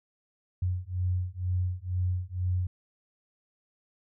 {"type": "beating tone pair", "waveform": "sine", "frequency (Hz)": [89.8, 91.9], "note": ["F2", "F#2"], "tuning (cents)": [49, -11], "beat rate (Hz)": 2.1, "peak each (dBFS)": -30, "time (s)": [0.62, 2.67], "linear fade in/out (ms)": 5, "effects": []}